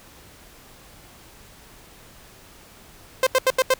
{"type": "tone bursts", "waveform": "sawtooth", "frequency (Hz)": 520, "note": "C5", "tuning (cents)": -11, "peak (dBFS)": -11, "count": 5, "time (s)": [3.23, 3.739], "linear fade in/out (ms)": 2, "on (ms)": 37, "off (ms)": 81, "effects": ["pink hiss -48 dBFS RMS until 3.79 s"]}